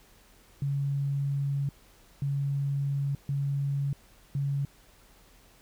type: tone bursts at uneven times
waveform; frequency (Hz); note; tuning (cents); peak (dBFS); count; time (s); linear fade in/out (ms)
sine; 140; C#3; +18; -26; 4; 0.62-1.69 / 2.22-3.15 / 3.29-3.93 / 4.35-4.65; 2
effects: added 42 Hz sine -61 dBFS peak until 5.61 s + pink hiss -59 dBFS RMS until 5.61 s